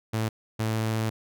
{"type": "tone bursts at uneven times", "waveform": "sawtooth", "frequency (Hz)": 110.7, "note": "A2", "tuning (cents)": 11, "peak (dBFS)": -21, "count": 2, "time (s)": [[0.13, 0.29], [0.59, 1.1]], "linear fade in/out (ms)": 10, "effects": []}